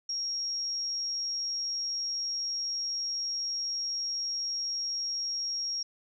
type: tone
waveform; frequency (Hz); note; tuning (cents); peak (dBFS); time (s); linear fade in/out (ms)
sine; 5588; F8; 0; -30; 0.09-5.83; 5
effects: none